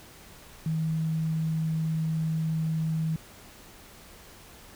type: tone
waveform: sine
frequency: 159.6 Hz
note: D#3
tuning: 44 cents sharp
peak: -25 dBFS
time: 0.66-3.16 s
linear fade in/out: 2 ms
effects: pink hiss -50 dBFS RMS until 4.75 s